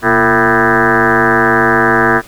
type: tone with frequency modulation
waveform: sine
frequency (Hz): 987.8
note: B5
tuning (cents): 0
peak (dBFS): -7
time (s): 0.02-2.22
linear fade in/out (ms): 50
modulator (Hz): 107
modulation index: 7.3
effects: pink hiss -38 dBFS RMS until 2.27 s